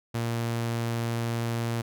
sawtooth tone, 116.54 Hz, A#2, in tune, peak -23 dBFS, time 0.14-1.82 s, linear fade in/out 10 ms, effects none

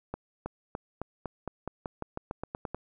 accelerating click train, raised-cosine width 1 ms, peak -20 dBFS, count 15, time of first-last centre 0.14-2.746 s, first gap 320 ms, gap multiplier 0.91, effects none

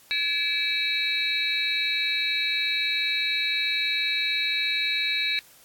sine tone cluster, 1712 / 2306 / 2610 / 3864 / 4227 Hz, A6 / D7 / E7 / B7 / C8, -48 / -32 / -18 / -39 / +17 cents, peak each -34 / -27 / -32 / -27 / -32 dBFS, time 0.11-5.39 s, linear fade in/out 0 ms, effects white hiss -54 dBFS RMS until 5.64 s + AAC 64 kbps

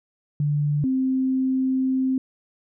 sine tone pair in turn, 146.83 / 261.6 Hz, D3 / C4, 0 / 0 cents, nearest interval minor seventh, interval 1000 cents, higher second, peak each -19 dBFS, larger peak neither, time 0.4-0.84 / 0.84-2.18 s, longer second, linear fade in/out 2 ms, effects none

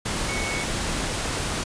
sine tone in noise, 2217 Hz, C#7, in tune, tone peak -30 dBFS, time 0.28-0.64 s, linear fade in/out 10 ms, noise pink, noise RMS -27 dBFS, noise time 0.05-1.64 s, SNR -6 dB, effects resampled to 22050 Hz

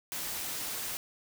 white noise with amplitude modulation, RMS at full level -35 dBFS, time 0.12-0.97 s, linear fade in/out 0 ms, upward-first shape sine, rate 299 Hz, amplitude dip 35%, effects none

